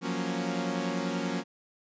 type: chord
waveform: sawtooth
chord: Gb major seventh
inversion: third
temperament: equal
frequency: 174.61 / 185 / 233.1 / 277.2 Hz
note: F3 / Gb3 / Bb3 / Db4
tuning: 0 / 0 / 0 / 0 cents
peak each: -31 dBFS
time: 0.01-1.44 s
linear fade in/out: 50 ms
effects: resampled to 16000 Hz